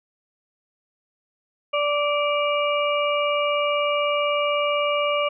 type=harmonic tone with a mistuned harmonic; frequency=584 Hz; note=D5; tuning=10 cents flat; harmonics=1 / 2 / 4 / 5; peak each=-22 / -25 / -28 / -29 dBFS; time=1.73-5.29 s; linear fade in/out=10 ms; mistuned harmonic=5; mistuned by=-42 cents; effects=none